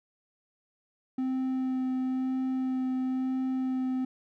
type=tone with vibrato; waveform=triangle; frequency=259.2 Hz; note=C4; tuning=16 cents flat; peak=-25 dBFS; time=1.18-4.05 s; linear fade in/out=5 ms; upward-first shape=sine; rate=1 Hz; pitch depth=9 cents each way; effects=none